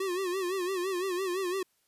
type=tone with vibrato; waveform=square; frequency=370 Hz; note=F#4; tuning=in tune; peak=-30 dBFS; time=0-1.63 s; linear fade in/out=5 ms; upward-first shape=sine; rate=5.9 Hz; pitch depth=100 cents each way; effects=white hiss -72 dBFS RMS until 1.87 s + resampled to 32000 Hz